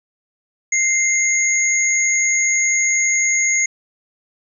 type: tone pair together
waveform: sine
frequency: 2093 / 6645 Hz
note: C7 / G#8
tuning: 0 / 0 cents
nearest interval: octave + minor sixth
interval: 2000 cents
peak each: -17 / -17 dBFS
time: 0.72-3.66 s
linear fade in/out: 5 ms
effects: none